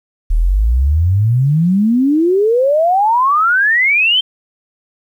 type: exponential sweep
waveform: sine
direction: up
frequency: 37 to 3171 Hz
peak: -9 dBFS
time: 0.3-4.21 s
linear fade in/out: 10 ms
effects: 8-bit